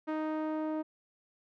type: tone with low-pass filter sweep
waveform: sawtooth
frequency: 311.1 Hz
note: D#4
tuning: in tune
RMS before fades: -34 dBFS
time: 0.07-0.83 s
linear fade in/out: 20 ms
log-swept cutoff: 1500 to 810 Hz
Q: 0.92
effects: none